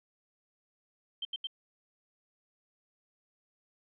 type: tone bursts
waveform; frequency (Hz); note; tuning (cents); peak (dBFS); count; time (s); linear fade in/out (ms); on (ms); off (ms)
sine; 3136; G7; 0; -33; 3; 1.22-1.471; 5; 31; 79
effects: none